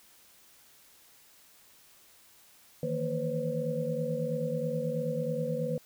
sine tone cluster, 156.1 / 165.4 / 231.1 / 502 / 545 Hz, D#3 / E3 / A#3 / B4 / C#5, +6 / +6 / -15 / +28 / -29 cents, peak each -35 / -38 / -38 / -32 / -39 dBFS, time 2.83-5.78 s, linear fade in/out 2 ms, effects white hiss -59 dBFS RMS until 5.85 s

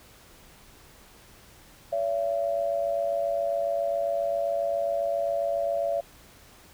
sine tone pair together, 567.6 / 675 Hz, C#5 / E5, +41 / +41 cents, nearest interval minor third, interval 300 cents, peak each -27 dBFS, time 1.92-6.01 s, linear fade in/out 10 ms, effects pink hiss -53 dBFS RMS until 6.73 s

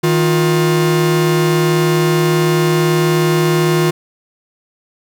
45% pulse tone pair together, 157.84 / 354.1 Hz, D#3 / F4, +25 / +24 cents, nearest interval octave + major second, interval 1399 cents, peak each -14 dBFS, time 0.03-3.91 s, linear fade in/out 10 ms, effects none

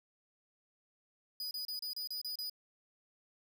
45% pulse tone bursts, 4947 Hz, D#8, 11 cents flat, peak -37 dBFS, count 8, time 1.4-2.497 s, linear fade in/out 2 ms, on 110 ms, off 31 ms, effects none

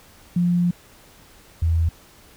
sine tone pair in turn, 175.4 / 82.44 Hz, F3 / E2, +8 / +1 cents, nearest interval octave + minor second, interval 1307 cents, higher first, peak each -16 dBFS, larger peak neither, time 0.36-0.71 / 1.62-1.89 s, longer first, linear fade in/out 5 ms, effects pink hiss -50 dBFS RMS until 2.36 s

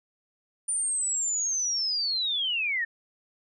sine linear sweep, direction down, 9240 to 1767 Hz, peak -25 dBFS, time 0.68-2.85 s, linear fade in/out 10 ms, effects none

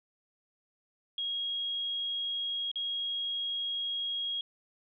sine tone with dropouts, 3284 Hz, G#7, 20 cents flat, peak -31 dBFS, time 1.18-4.41 s, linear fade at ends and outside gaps 2 ms, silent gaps 2.715-2.757 s, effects none

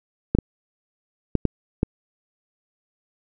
clicks, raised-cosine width 3 ms, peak -5 dBFS, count 5, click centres 0.35 / 0.387 / 1.353 / 1.453 / 1.831 s, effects none

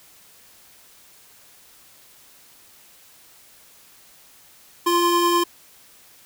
square tone pair together, 345.5 / 1046.5 Hz, F4 / C6, -19 / 0 cents, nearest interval octave + perfect fifth, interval 1919 cents, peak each -20 dBFS, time 4.86-5.44 s, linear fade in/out 10 ms, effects white hiss -51 dBFS RMS until 6.25 s

